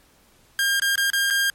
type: tone with dropouts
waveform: sawtooth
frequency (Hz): 1608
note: G6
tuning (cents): +44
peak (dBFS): -15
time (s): 0.59-1.5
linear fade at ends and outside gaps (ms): 1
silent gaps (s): 0.798-0.82 / 0.956-0.978 / 1.102-1.133 / 1.302-1.307
effects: pink hiss -57 dBFS RMS until 1.54 s + MP3 64 kbps